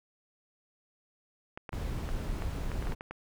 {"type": "clicks", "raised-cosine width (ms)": 0.5, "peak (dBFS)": -25, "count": 11, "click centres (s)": [1.575, 1.692, 1.73, 2.09, 2.422, 2.717, 2.825, 2.871, 2.922, 3.009, 3.11]}
{"type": "noise", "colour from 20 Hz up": "brown", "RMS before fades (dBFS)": -34, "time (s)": [1.72, 2.95], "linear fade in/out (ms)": 20}
{"effects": []}